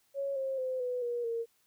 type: tone with pitch steps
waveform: sine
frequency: 554 / 534.2 / 515.1 / 496.7 / 479 / 461.8 Hz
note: C#5 / C5 / C5 / B4 / A#4 / A#4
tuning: -1 / +36 / -27 / +10 / +47 / -16 cents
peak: -31 dBFS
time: 0.14-1.46 s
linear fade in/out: 50 ms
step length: 220 ms
effects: white hiss -71 dBFS RMS until 1.66 s